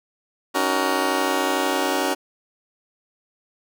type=chord; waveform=15% pulse; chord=D# minor seventh; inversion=third; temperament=just; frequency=280 / 311.1 / 373.4 / 466.7 Hz; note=C#4 / D#4 / F#4 / A#4; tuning=+18 / 0 / +16 / +2 cents; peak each=-18 / -22 / -18 / -22 dBFS; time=0.54-2.15 s; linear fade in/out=20 ms; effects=none